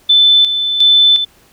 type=tone with tremolo; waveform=sine; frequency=3520 Hz; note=A7; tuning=in tune; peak=-5 dBFS; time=0.09-1.25 s; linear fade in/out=10 ms; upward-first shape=square; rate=1.4 Hz; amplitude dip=60%; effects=pink hiss -49 dBFS RMS until 1.52 s